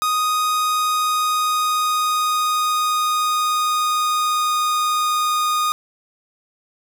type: tone with pitch glide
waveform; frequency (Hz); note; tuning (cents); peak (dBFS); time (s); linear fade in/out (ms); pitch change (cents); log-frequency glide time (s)
45% pulse; 1244.5 to 1230.9; D#6 to D#6; 0 to -19; -17; 0.02-5.72; 0; -19; 0.52-5.46
effects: none